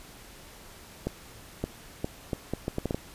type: accelerating click train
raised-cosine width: 2 ms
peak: -15 dBFS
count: 10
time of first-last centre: 1.07-2.945 s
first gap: 570 ms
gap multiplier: 0.71
effects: pink hiss -49 dBFS RMS until 3.14 s + resampled to 32000 Hz